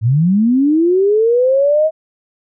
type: linear sweep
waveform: sine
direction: up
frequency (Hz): 103.83 to 640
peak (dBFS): -9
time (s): 0.01-1.91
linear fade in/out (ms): 50
effects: none